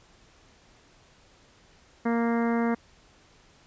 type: harmonic tone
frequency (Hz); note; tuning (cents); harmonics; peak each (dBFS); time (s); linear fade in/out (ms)
232.9; A#3; -1; 1 / 2 / 3 / 4 / 5 / 6 / 7 / 8 / 9; -24 / -30 / -34 / -36 / -38 / -40 / -41 / -42 / -43; 2.05-2.75; 10
effects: pink hiss -58 dBFS RMS until 3.66 s + resampled to 16000 Hz